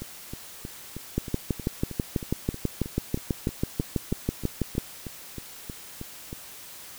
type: two click trains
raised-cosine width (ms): 3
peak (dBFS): -22 / -11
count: 21 / 23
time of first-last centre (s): 0.02-6.329 / 1.18-4.781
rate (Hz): 3.17 / 6.11
effects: white hiss -44 dBFS RMS until 6.98 s